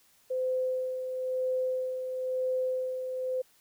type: tone with tremolo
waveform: sine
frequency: 513 Hz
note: C5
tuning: 34 cents flat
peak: -26 dBFS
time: 0.3-3.42 s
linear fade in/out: 10 ms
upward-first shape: sine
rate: 1 Hz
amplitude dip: 50%
effects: white hiss -64 dBFS RMS until 3.6 s